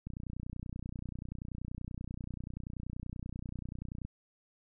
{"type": "click train", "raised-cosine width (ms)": 5, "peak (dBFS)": -28, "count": 122, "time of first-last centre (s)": [0.07, 4.05], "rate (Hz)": 30.4, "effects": []}